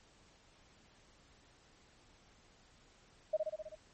sine tone with echo, 622.3 Hz, D#5, in tune, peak -28 dBFS, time 3.33-3.37 s, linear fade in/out 10 ms, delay 64 ms, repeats 6, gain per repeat -3 dB, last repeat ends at 3.754 s, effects pink hiss -65 dBFS RMS until 3.93 s + MP3 32 kbps

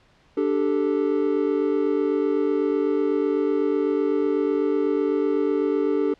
triangle chord, D suspended fourth, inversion none, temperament equal, 293.7 / 392 / 440 Hz, D4 / G4 / A4, 0 / 0 / 0 cents, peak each -22 dBFS, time 0.37-6.14 s, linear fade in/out 5 ms, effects pink hiss -58 dBFS RMS until 6.19 s + low-pass 4000 Hz 12 dB/octave

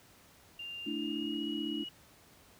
sine tone with pitch glide, 2794 to 2906 Hz, F7 to F#7, 0 to -32 cents, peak -40 dBFS, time 0.59-1.89 s, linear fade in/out 5 ms, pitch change +68 cents, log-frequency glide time 0.85-1.45 s
sine chord, A suspended fourth, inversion none, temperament equal, 220 / 293.7 / 329.6 Hz, A3 / D4 / E4, 0 / 0 / 0 cents, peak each -40 / -37 / -39 dBFS, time 0.86-1.84 s, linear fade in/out 10 ms
effects pink hiss -60 dBFS RMS until 2.59 s + high-pass 60 Hz 12 dB/octave

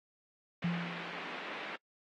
white band-pass noise, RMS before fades -43 dBFS, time 0.62-1.76 s, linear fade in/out 5 ms, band 210 to 2700 Hz, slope 24 dB/octave
sine tone with exponential decay, 172.6 Hz, F3, 20 cents flat, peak -28 dBFS, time 0.64-1.38 s, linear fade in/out 5 ms, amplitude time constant 160 ms
effects noise-tail reverb RT60 0.1 s tail -25 dB re dry + AAC 48 kbps

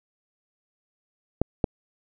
clicks, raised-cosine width 2 ms, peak -7 dBFS, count 2, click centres 1.416 / 1.642 s, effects none

